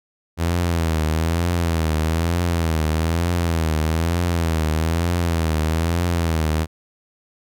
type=tone with vibrato; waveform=sawtooth; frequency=82.41 Hz; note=E2; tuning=in tune; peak=-14 dBFS; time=0.37-6.67 s; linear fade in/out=50 ms; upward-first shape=triangle; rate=1.1 Hz; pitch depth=110 cents each way; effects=none